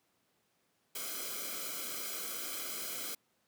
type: noise with comb filter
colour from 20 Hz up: white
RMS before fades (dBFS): -40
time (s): 0.95-3.15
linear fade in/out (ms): 5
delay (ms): 1.1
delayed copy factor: -0.95
effects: pink hiss -75 dBFS RMS until 3.47 s + high-pass 150 Hz 12 dB/octave